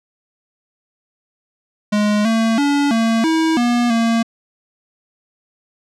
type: tone with pitch steps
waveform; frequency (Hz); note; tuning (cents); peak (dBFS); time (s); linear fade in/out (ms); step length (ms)
square; 208.9 / 225.3 / 285.4 / 226.6 / 322 / 240.4 / 229.2; G#3 / A3 / D4 / A#3 / E4 / B3 / A#3; +10 / +41 / -49 / -49 / -41 / -46 / -29; -14; 1.92-4.23; 10; 330
effects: low-pass 7000 Hz 12 dB/octave